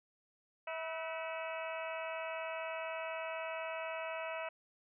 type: harmonic tone with a mistuned harmonic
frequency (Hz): 324.1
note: E4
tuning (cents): -29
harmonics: 2 / 3 / 4 / 5 / 6 / 7 / 8 / 9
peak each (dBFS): -41 / -46 / -48 / -50 / -51 / -50 / -47 / -57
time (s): 0.67-4.49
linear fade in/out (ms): 5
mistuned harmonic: 5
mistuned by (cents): -110
effects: none